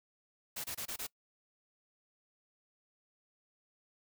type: noise bursts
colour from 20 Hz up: white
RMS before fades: -40 dBFS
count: 5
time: 0.56-1.07 s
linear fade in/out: 10 ms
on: 82 ms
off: 25 ms
effects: noise-tail reverb RT60 0.1 s tail -23 dB re dry